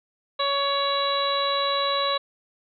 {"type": "harmonic tone", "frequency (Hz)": 560, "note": "C#5", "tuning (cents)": 18, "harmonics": [1, 2, 3, 4, 5, 6, 7], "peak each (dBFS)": [-27, -25, -36, -37, -37, -36, -27], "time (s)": [0.39, 2.18], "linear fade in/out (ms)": 10, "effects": []}